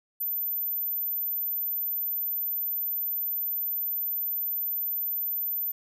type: tone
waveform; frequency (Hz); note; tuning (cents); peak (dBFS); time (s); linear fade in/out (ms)
sine; 13960; A9; -15; -27; 0.2-5.72; 10
effects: none